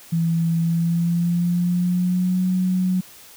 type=tone with pitch glide; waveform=sine; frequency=166 to 184.19 Hz; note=E3 to F#3; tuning=+12 to -8 cents; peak=-17 dBFS; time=0.12-3.01 s; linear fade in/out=10 ms; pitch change=+180 cents; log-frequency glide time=0.61-2.44 s; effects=white hiss -45 dBFS RMS until 3.36 s